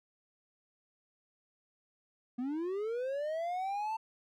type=linear sweep; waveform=triangle; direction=up; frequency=237.5 to 899 Hz; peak=-31 dBFS; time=2.38-3.97 s; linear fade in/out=10 ms; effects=none